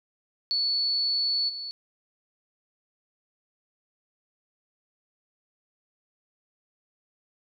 sine tone with level steps, 4435 Hz, C#8, in tune, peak -23 / -33 dBFS, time 0.51-1.71 s, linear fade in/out 0 ms, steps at 1.48 s, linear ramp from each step 20 ms, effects none

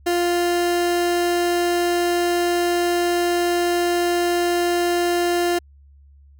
30% pulse tone, 349.2 Hz, F4, in tune, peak -15 dBFS, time 0.06-5.59 s, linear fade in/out 10 ms, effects added 70 Hz sine -46 dBFS peak until 6.39 s

